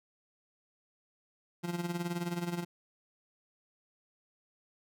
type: tone with tremolo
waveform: 30% pulse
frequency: 173.5 Hz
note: F3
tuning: 11 cents flat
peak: -28 dBFS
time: 1.63-2.65 s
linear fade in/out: 20 ms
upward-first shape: sine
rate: 19 Hz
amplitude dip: 70%
effects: none